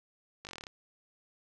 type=slowing click train; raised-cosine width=0.2 ms; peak=-26 dBFS; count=10; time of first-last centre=0.45-0.668 s; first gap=19 ms; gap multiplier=1.06; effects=none